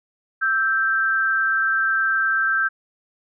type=tone pair together; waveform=sine; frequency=1318.5 / 1570.3 Hz; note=E6 / G6; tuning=0 / +3 cents; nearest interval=minor third; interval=303 cents; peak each=-24 / -18 dBFS; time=0.41-2.69 s; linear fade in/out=20 ms; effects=none